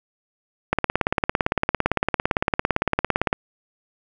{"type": "click train", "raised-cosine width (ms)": 0.5, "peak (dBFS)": -3, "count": 47, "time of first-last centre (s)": [0.73, 3.329], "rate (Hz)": 17.7, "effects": []}